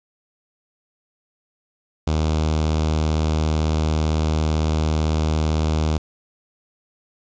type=tone with notch filter; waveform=sawtooth; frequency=77.9 Hz; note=D#2; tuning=3 cents sharp; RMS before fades=-20 dBFS; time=2.07-5.98 s; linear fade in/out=5 ms; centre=1800 Hz; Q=1.5; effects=resampled to 16000 Hz + 8-bit